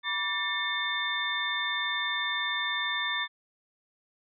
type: tone cluster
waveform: sine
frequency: 976 / 1157 / 1788 / 2181 / 3575 Hz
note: B5 / D6 / A6 / C#7 / A7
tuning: -21 / -26 / +27 / -29 / +27 cents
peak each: -39 / -37 / -31 / -37 / -32 dBFS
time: 0.03-3.28 s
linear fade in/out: 50 ms
effects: none